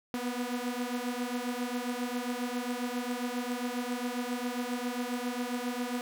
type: beating tone pair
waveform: sawtooth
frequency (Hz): 241.7 / 249.1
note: B3 / B3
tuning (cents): -37 / +15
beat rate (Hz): 7.4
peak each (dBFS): -31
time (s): 0.14-6.01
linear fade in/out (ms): 0
effects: none